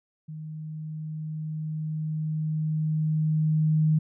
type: tone with level ramp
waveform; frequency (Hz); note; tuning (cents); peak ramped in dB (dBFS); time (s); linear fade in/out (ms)
sine; 155.56; D#3; 0; -35 to -18; 0.28-3.99; 10
effects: none